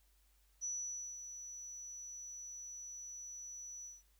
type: tone with ADSR envelope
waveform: sine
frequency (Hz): 5920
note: F#8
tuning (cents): 0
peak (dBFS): -37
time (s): 0.61-4.03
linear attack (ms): 29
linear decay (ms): 530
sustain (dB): -9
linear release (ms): 180
effects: added 50 Hz sine -69 dBFS peak until 4.19 s + white hiss -75 dBFS RMS until 4.19 s